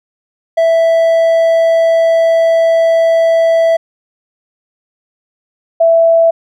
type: tone pair in turn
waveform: triangle / sine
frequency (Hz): 659.3 / 662.5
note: E5 / E5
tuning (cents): 0 / +9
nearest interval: unison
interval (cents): 9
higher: second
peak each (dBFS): -5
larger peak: neither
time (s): 0.57-3.77 / 5.8-6.31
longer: first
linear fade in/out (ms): 10
effects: none

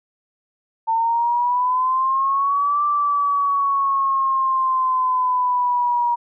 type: exponential two-way sweep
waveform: sine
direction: up then down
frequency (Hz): 897 to 1174.7 to 952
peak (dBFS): -16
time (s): 0.87-6.16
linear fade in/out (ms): 20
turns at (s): 2.84
effects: none

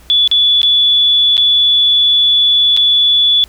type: tone with dropouts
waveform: sine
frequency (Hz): 3439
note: A7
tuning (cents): -40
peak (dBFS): -7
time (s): 0.1-3.44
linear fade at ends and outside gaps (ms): 0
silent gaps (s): 0.276-0.314 / 0.617-0.631 / 1.369-1.378 / 2.766-2.773
effects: added 60 Hz sine -41 dBFS peak until 3.48 s + pink hiss -45 dBFS RMS until 3.48 s

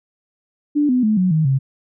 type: tone with pitch steps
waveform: sine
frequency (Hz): 293.7 / 251.3 / 215 / 183.95 / 157.39 / 134.66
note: D4 / B3 / A3 / F#3 / D#3 / C#3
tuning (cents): 0 / +30 / -40 / -10 / +20 / -50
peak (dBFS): -13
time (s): 0.75-1.59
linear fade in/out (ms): 20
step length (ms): 140
effects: none

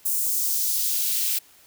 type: noise with high-pass filter sweep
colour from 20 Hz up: blue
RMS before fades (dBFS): -24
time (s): 0.05-1.39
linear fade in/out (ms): 10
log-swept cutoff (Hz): 8400 to 2400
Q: 1.1
effects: white hiss -54 dBFS RMS until 1.66 s

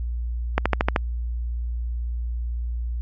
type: click train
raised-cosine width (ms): 0.5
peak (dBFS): -3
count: 6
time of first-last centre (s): 0.58-0.962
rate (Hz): 13.1
effects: added 59 Hz sine -24 dBFS peak until 3.01 s + MP3 32 kbps

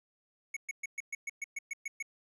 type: tone bursts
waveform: square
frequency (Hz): 2215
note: C#7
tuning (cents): -2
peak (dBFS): -35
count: 11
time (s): 0.54-2.026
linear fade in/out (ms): 5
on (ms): 26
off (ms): 120
effects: low-pass 10000 Hz 12 dB/octave

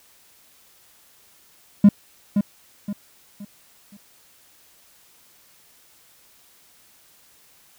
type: tone with echo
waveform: triangle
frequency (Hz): 203.5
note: G#3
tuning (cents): -35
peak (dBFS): -4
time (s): 1.84-1.89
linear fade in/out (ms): 5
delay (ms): 520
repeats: 4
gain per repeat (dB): -9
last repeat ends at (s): 3.97
effects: tanh soft clip ceiling -2 dBFS + white hiss -55 dBFS RMS until 7.78 s

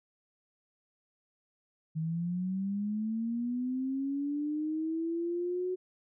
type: linear sweep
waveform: sine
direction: up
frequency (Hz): 156.2 to 370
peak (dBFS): -30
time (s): 1.95-5.76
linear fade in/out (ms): 20
effects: none

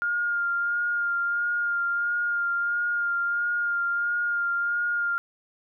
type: tone with vibrato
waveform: sine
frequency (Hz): 1410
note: F6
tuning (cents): +16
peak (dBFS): -23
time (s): 0.02-5.18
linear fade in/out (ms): 0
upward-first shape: sine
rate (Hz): 1.5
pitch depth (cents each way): 20
effects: none

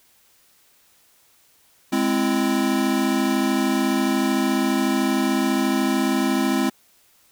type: chord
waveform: square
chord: Ab augmented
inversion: none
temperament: equal with one note detuned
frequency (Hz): 207.7 / 261.6 / 334.2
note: Ab3 / C4 / E4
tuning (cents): 0 / 0 / +24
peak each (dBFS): -25 / -22 / -25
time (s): 1.92-6.7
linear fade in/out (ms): 10
effects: white hiss -58 dBFS RMS until 7.31 s

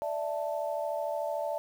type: chord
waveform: sine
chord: D suspended second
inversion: none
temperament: just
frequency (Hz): 587.3 / 660.7 / 881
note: D5 / E5 / A5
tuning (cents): 0 / +4 / +2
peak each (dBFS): -33 / -34 / -37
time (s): 0.02-1.58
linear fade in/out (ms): 0
effects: 9-bit

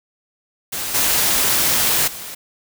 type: noise with level steps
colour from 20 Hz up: white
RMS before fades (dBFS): -25 / -17 / -32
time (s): 0.72-2.35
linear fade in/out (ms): 10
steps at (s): 0.94 / 2.07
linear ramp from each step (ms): 10
effects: none

